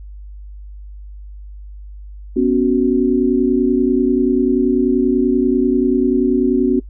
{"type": "chord", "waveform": "sine", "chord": "B suspended second", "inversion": "none", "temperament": "equal", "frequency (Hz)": [246.9, 277.2, 370], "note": ["B3", "C#4", "F#4"], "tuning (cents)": [0, 0, 0], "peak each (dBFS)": -16, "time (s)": [2.36, 6.8], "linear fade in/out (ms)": 10, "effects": ["noise-tail reverb RT60 0.1 s tail -21 dB re dry", "added 50 Hz sine -31 dBFS peak until 6.89 s"]}